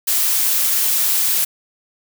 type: noise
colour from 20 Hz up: blue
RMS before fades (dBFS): -17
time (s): 0.07-1.45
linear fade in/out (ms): 10
effects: none